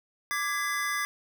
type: chord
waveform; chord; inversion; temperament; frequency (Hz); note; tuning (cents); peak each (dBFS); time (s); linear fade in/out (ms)
square; G# diminished; second; equal with one note detuned; 1174.7 / 1661.2 / 2019; D6 / G#6 / B6; 0 / 0 / +38; -33; 0.31-1.05; 0
effects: none